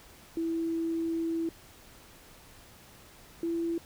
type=tone pair in turn; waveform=sine; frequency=329.6 / 335 Hz; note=E4 / E4; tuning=0 / +28 cents; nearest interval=unison; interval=28 cents; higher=second; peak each=-28 dBFS; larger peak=neither; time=0.37-1.49 / 3.43-3.78 s; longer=first; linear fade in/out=2 ms; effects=pink hiss -54 dBFS RMS until 3.85 s